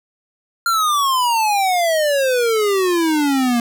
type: exponential sweep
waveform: square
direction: down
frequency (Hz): 1396.9 to 233.1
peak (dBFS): -15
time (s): 0.66-3.6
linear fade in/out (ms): 2
effects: none